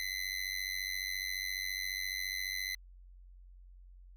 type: tone with amplitude modulation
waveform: 25% pulse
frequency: 2027 Hz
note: B6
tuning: 45 cents sharp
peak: -28 dBFS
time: 0-2.75 s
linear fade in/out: 0 ms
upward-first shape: sine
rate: 94.5 Hz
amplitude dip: 90%
effects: added 45 Hz sine -52 dBFS peak until 4.16 s